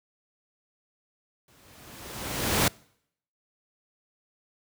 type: noise with exponential growth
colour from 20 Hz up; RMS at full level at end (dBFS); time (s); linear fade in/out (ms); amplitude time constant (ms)
pink; -20; 1.48-2.68; 2; 260
effects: noise-tail reverb RT60 0.7 s tail -26 dB re dry + high-pass 60 Hz 12 dB/octave